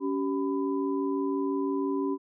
sine tone cluster, 279.8 / 385.7 / 1001 Hz, C#4 / G4 / B5, +16 / -28 / +23 cents, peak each -28 / -30 / -37 dBFS, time 0-2.18 s, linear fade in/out 50 ms, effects none

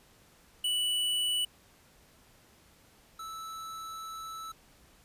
square tone pair in turn, 2960 / 1312.1 Hz, F#7 / E6, 0 / -8 cents, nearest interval octave + major second, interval 1408 cents, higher first, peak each -28 / -40 dBFS, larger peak first, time 0.64-1.45 / 3.19-4.52 s, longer second, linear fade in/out 5 ms, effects pink hiss -61 dBFS RMS until 5.04 s + resampled to 32000 Hz

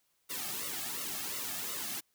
white noise with flanger, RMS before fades -38 dBFS, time 0.29-2.01 s, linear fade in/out 20 ms, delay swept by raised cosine 1.2 to 2.09 ms, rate 2.8 Hz, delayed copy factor -0.8, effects white hiss -75 dBFS RMS until 2.14 s

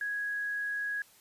sine tone, 1661.2 Hz, G#6, in tune, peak -31 dBFS, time 0.01-1.02 s, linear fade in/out 2 ms, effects white hiss -60 dBFS RMS until 1.2 s + resampled to 32000 Hz

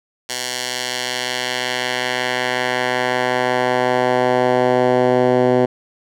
10% pulse tone with band-pass filter sweep, 125.4 Hz, B2, 27 cents sharp, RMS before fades -18 dBFS, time 0.29-5.66 s, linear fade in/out 10 ms, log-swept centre 5800 to 410 Hz, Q 0.82, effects none

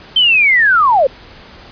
sine linear sweep, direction down, 3136 to 493.9 Hz, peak -7 dBFS, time 0.16-1.07 s, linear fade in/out 5 ms, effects pink hiss -38 dBFS RMS until 1.71 s + resampled to 11025 Hz

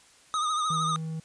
square tone with vibrato, 1242 Hz, D#6, 3 cents flat, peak -26 dBFS, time 0.34-0.96 s, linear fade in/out 0 ms, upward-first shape triangle, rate 13 Hz, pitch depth 63 cents each way
triangle tone, 160 Hz, D#3, 49 cents sharp, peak -29 dBFS, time 0.7-1.2 s, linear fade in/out 5 ms
effects white hiss -57 dBFS RMS until 1.24 s + resampled to 22050 Hz

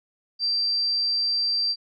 sine tone, 4699 Hz, D8, in tune, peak -21 dBFS, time 0.39-1.76 s, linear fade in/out 50 ms, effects none

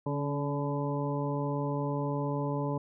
harmonic tone with a mistuned harmonic, 143.8 Hz, D3, 36 cents flat, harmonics 1 / 2 / 3 / 4 / 6 / 7, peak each -32 / -35 / -37 / -38 / -40 / -40 dBFS, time 0.06-2.78 s, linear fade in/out 5 ms, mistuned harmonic 2, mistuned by -32 cents, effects none

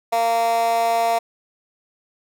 15% pulse tone with high-pass filter, 230.5 Hz, A#3, 19 cents flat, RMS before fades -19 dBFS, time 0.12-1.19 s, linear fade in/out 10 ms, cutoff 690 Hz, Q 3.5, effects none

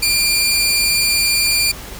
20% pulse tone pair together, 2398 / 4520 Hz, D7 / C#8, +36 / +33 cents, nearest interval major seventh, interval 1097 cents, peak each -11 dBFS, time 0.02-1.72 s, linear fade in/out 10 ms, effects added 50 Hz sine -34 dBFS peak until 1.99 s + pink hiss -33 dBFS RMS until 1.99 s

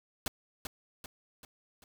pink noise with echo, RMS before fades -33 dBFS, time 0.26-0.28 s, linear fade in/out 2 ms, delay 390 ms, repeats 4, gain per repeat -6 dB, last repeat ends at 1.84 s, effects none

